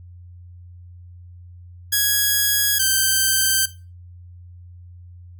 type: tone pair in turn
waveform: 5% pulse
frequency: 1661.2 / 1556.7 Hz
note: G#6 / G6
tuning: 0 / -13 cents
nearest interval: minor second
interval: 113 cents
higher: first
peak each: -5 dBFS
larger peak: neither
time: 1.92-2.79 / 2.79-3.66 s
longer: neither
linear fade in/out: 10 ms
effects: noise-tail reverb RT60 0.3 s tail -17 dB re dry + added 88 Hz sine -39 dBFS peak until 5.39 s